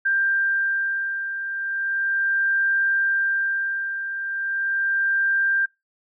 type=beating tone pair; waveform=sine; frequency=1585 / 1585.37 Hz; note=G6 / G6; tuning=+19 / +19 cents; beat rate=0.37 Hz; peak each=-28 / -21 dBFS; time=0.05-5.66 s; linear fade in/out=10 ms; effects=noise-tail reverb RT60 0.2 s tail -23 dB re dry